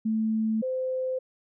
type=tone pair in turn; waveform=sine; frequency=220 / 516.2 Hz; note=A3 / C5; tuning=0 / -23 cents; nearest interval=octave + minor third; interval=1477 cents; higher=second; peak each=-23 / -26 dBFS; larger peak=first; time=0.05-0.62 / 0.62-1.19 s; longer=neither; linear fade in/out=10 ms; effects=none